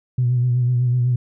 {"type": "tone with vibrato", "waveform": "sine", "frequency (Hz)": 123.47, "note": "B2", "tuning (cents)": 0, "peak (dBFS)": -14, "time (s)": [0.18, 1.16], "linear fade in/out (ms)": 5, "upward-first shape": "sine", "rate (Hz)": 8, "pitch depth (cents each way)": 39, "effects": ["tanh soft clip ceiling -10 dBFS"]}